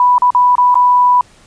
sine tone with dropouts, 987.8 Hz, B5, in tune, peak -6 dBFS, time 0-1.21 s, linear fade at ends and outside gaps 2 ms, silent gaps 0.182-0.22 / 0.305-0.348 / 0.554-0.581 / 0.744-0.754 s, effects pink hiss -46 dBFS RMS until 1.46 s + resampled to 22050 Hz

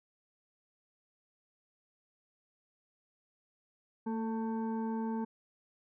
sine tone with frequency modulation, 225.2 Hz, A3, 40 cents sharp, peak -32 dBFS, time 4.06-5.25 s, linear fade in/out 10 ms, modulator 668 Hz, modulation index 0.72, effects none

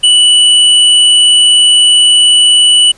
square tone, 2961 Hz, F#7, 1 cent sharp, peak -4 dBFS, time 0.03-2.92 s, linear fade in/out 10 ms, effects pink hiss -42 dBFS RMS until 2.97 s + resampled to 24000 Hz

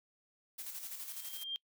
blue noise with tremolo, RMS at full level -43 dBFS, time 0.58-1.44 s, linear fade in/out 10 ms, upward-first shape square, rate 12 Hz, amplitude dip 45%
sine tone with exponential growth, 3190 Hz, G7, 30 cents sharp, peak -33 dBFS, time 1-1.56 s, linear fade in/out 0 ms, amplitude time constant 120 ms
effects noise-tail reverb RT60 0.1 s tail -24 dB re dry

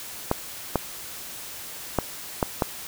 clicks, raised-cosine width 1 ms, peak -6 dBFS, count 5, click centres 0.314 / 0.757 / 1.987 / 2.428 / 2.622 s, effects white hiss -38 dBFS RMS until 2.87 s

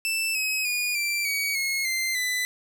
sawtooth tone with pitch steps, 2654 / 2549 / 2448 / 2351 / 2258 / 2168 / 2082 / 1999.8 Hz, E7 / D#7 / D#7 / D7 / C#7 / C#7 / C7 / B6, +11 / +41 / -29 / +1 / +31 / -39 / -9 / +21 cents, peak -21 dBFS, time 0.05-2.45 s, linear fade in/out 0 ms, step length 300 ms, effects none

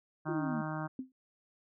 harmonic tone, 155.56 Hz, D#3, in tune, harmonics 1 / 2 / 4 / 5 / 6 / 7 / 8 / 9 / 10, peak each -38 / -41 / -44 / -45 / -46 / -46 / -47 / -48 / -48 dBFS, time 0.25-0.88 s, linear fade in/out 20 ms
sine exponential sweep, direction down, 359.5 to 214.8 Hz, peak -33 dBFS, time 0.28-0.62 s, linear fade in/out 10 ms
sine tone with exponential decay, 259.6 Hz, C4, 13 cents flat, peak -32 dBFS, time 0.99-1.12 s, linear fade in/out 2 ms, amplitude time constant 27 ms
effects none

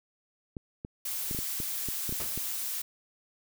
clicks, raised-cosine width 3 ms, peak -24 dBFS, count 10, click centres 0.568 / 0.849 / 1.312 / 1.348 / 1.389 / 1.602 / 1.887 / 2.093 / 2.125 / 2.376 s
blue noise, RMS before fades -34 dBFS, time 1.05-2.82 s, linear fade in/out 5 ms
pink noise with exponential decay, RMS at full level -37 dBFS, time 2.2-2.44 s, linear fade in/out 2 ms, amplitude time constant 52 ms
effects none

